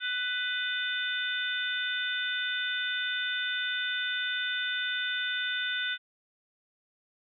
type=harmonic tone with a mistuned harmonic; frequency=496.8 Hz; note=B4; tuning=10 cents sharp; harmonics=3 / 4 / 5 / 6 / 7; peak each=-31 / -40 / -41 / -39 / -34 dBFS; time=0-5.98 s; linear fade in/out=50 ms; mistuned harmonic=7; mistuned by=+45 cents; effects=none